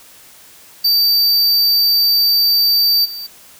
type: tone with level steps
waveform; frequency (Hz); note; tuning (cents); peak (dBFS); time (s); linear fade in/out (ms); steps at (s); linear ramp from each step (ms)
square; 4638; D8; -22; -11 / -26; 0.84-3.27; 10; 3.04; 20
effects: white hiss -43 dBFS RMS until 3.59 s